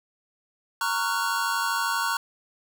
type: chord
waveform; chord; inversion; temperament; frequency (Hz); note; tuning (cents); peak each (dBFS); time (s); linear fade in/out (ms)
square; Gb major seventh; first; just; 925 / 1110 / 1387.5 / 1480; Bb5 / Db6 / F6 / Gb6; -14 / +2 / -12 / 0; -30 / -30 / -32 / -30; 0.81-2.17; 2
effects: none